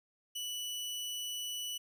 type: tone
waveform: sawtooth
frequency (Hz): 2960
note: F#7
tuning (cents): 0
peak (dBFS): -34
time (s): 0.35-1.78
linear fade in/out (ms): 10
effects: none